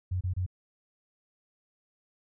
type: tone bursts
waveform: sine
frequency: 91.5 Hz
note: F#2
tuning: 19 cents flat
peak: -27 dBFS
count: 3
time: 0.11-0.464 s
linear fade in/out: 10 ms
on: 100 ms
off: 27 ms
effects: none